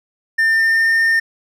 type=tone with pitch glide; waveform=triangle; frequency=1800 to 1815.7 Hz; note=A6 to A#6; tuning=+39 to -46 cents; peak=-10 dBFS; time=0.38-1.2 s; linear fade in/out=10 ms; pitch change=+15 cents; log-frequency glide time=0.49-0.95 s; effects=none